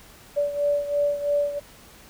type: beating tone pair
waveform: sine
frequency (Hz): 578 / 581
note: D5 / D5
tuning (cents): -28 / -19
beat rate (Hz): 3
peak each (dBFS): -22 / -27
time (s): 0.36-1.6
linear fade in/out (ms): 20
effects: pink hiss -49 dBFS RMS until 2.09 s